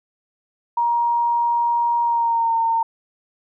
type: tone with pitch glide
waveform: sine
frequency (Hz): 944 to 912.9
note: A#5 to A#5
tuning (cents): +22 to -36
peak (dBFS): -16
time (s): 0.77-2.83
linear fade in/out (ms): 5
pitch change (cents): -58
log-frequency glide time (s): 2.02-2.55
effects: none